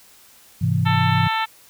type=chord; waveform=sine; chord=Ab augmented; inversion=none; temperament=equal with one note detuned; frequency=103.83 / 130.81 / 165.86 Hz; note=Ab2 / C3 / E3; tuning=0 / 0 / +11 cents; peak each=-21 dBFS; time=0.61-1.28 s; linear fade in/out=10 ms
type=harmonic tone; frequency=443.9 Hz; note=A4; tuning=15 cents sharp; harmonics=2 / 3 / 4 / 5 / 6 / 7 / 8 / 9; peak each=-22 / -26 / -28 / -30 / -32 / -33 / -34 / -35 dBFS; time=0.85-1.46 s; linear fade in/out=20 ms
effects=white hiss -50 dBFS RMS until 1.69 s